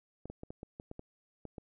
clicks, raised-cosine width 2 ms, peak -30 dBFS, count 10, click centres 0.256 / 0.3 / 0.434 / 0.505 / 0.631 / 0.799 / 0.914 / 0.994 / 1.453 / 1.582 s, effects none

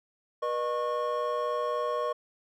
triangle tone cluster, 484.3 / 608 / 1096 Hz, B4 / D#5 / C#6, -34 / -40 / -20 cents, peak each -30 dBFS, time 0.42-2.13 s, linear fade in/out 10 ms, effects none

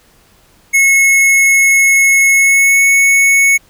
square tone with pitch glide, 2184 to 2209 Hz, C#7 to C#7, -26 to -7 cents, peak -7 dBFS, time 0.73-3.58 s, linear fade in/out 20 ms, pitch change +19 cents, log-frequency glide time 2.33-2.83 s, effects pink hiss -49 dBFS RMS until 3.69 s

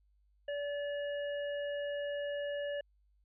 harmonic tone, 576 Hz, D5, 34 cents flat, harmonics 1 / 3 / 5, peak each -35 / -45 / -49 dBFS, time 0.48-2.81 s, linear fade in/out 5 ms, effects added 50 Hz sine -67 dBFS peak until 3.24 s

